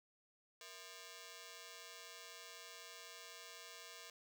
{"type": "ring-modulated tone", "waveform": "5% pulse", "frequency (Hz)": 564, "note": "C#5", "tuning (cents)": 30, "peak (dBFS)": -38, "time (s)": [0.61, 4.1], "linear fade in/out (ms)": 2, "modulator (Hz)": 92, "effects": []}